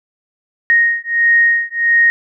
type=beating tone pair; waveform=sine; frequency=1864.7 / 1866.2 Hz; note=A#6 / A#6; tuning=0 / +1 cents; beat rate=1.5 Hz; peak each=-13 dBFS; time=0.7-2.1 s; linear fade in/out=0 ms; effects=none